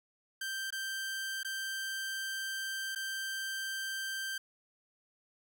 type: tone with dropouts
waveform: sawtooth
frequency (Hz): 1568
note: G6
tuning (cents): 0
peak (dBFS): -32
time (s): 0.41-4.38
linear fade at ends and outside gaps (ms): 5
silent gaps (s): 0.705-0.724 / 1.432-1.447 / 2.95-2.958
effects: none